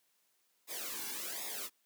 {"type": "noise with flanger", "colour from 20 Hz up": "white", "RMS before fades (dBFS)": -41, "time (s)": [0.67, 1.7], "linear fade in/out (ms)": 50, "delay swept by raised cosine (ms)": [0.67, 1.61], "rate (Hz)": 1.3, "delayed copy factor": -0.85, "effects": ["white hiss -75 dBFS RMS until 1.85 s", "high-pass 200 Hz 12 dB/octave"]}